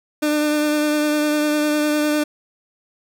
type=tone with vibrato; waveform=30% pulse; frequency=299.8 Hz; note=D4; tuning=36 cents sharp; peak=-14 dBFS; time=0.22-2.24 s; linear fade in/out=10 ms; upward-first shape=triangle; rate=9.9 Hz; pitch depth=19 cents each way; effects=none